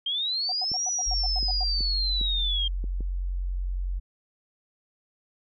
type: linear two-way sweep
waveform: sine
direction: up then down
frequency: 3151 to 5920 to 3178 Hz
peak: -25 dBFS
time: 0.06-2.68 s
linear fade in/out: 5 ms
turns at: 0.88 s
type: tone bursts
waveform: sine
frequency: 742 Hz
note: F#5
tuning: 5 cents sharp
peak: -32 dBFS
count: 10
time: 0.49-1.635 s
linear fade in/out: 2 ms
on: 29 ms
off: 95 ms
type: clicks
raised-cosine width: 3 ms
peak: -26 dBFS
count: 6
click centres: 0.717 / 1.429 / 1.807 / 2.213 / 2.841 / 3.007 s
type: tone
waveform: sine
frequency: 45.26 Hz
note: F#1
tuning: 37 cents flat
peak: -26 dBFS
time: 1.06-4 s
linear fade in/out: 20 ms
effects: none